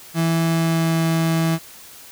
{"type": "tone with pitch glide", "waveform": "35% pulse", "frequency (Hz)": [164.9, 163.57], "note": ["E3", "E3"], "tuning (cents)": [1, -13], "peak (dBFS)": -15, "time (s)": [0.14, 1.59], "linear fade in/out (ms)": 50, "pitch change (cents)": -14, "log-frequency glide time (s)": [0.46, 1.02], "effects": ["white hiss -42 dBFS RMS until 2.11 s"]}